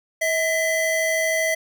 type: tone pair together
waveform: square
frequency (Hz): 641.4 / 2017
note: E5 / B6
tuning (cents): -48 / +36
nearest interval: octave + minor sixth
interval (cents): 1984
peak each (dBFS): -23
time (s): 0.21-1.55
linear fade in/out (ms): 10
effects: none